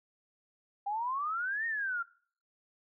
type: exponential two-way sweep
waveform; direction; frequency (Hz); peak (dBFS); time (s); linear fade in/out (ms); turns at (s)
sine; up then down; 790 to 1864.7 to 1362; -31; 0.86-2.03; 10; 1.66
effects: noise-tail reverb RT60 0.5 s tail -22 dB re dry